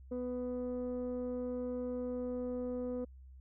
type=tone pair together; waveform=sine; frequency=248.4 / 497.1 Hz; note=B3 / B4; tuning=+10 / +11 cents; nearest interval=octave; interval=1201 cents; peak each=-36 / -36 dBFS; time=0.11-3.05 s; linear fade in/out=10 ms; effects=tanh soft clip ceiling -32 dBFS + added 65 Hz sine -51 dBFS peak until 3.4 s